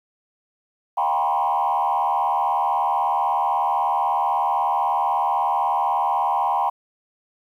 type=tone with frequency modulation; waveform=sine; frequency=880 Hz; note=A5; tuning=in tune; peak=-17 dBFS; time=0.97-6.7 s; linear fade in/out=10 ms; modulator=76.2 Hz; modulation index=2.2; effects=tanh soft clip ceiling -13 dBFS + 9-bit